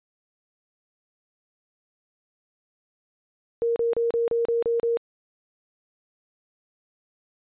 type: tone bursts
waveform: sine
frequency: 466.2 Hz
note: A#4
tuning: in tune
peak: -20 dBFS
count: 8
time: 3.62-4.971 s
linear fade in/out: 0 ms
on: 140 ms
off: 33 ms
effects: resampled to 8000 Hz